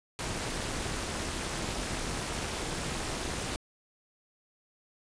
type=noise with amplitude modulation; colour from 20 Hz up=pink; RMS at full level=-31 dBFS; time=0.19-3.56 s; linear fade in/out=0 ms; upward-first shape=sine; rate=299 Hz; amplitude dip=75%; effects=resampled to 22050 Hz